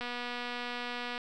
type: click train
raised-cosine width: 0.3 ms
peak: -22 dBFS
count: 285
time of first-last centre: 0.01-1.179 s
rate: 243 Hz
effects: none